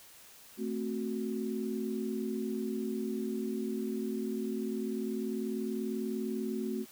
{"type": "chord", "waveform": "sine", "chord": "F# diminished", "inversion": "first", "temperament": "equal with one note detuned", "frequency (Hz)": [221.4, 261.6, 370], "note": ["A3", "C4", "F#4"], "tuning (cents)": [11, 0, 0], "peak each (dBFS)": [-35, -38, -37], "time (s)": [0.57, 6.86], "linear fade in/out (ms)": 50, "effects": ["white hiss -55 dBFS RMS until 6.91 s"]}